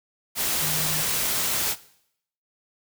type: tone in noise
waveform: sine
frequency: 155.56 Hz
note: D#3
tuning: in tune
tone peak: -32 dBFS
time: 0.58-1.05 s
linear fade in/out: 50 ms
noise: white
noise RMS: -25 dBFS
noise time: 0.35-1.76 s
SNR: -10 dB
effects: noise-tail reverb RT60 0.7 s tail -18 dB re dry